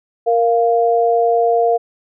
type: tone pair together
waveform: sine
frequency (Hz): 466.2 / 696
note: A#4 / F5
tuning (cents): 0 / -6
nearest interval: perfect fifth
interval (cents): 694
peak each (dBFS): -14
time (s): 0.26-1.78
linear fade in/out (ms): 20
effects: none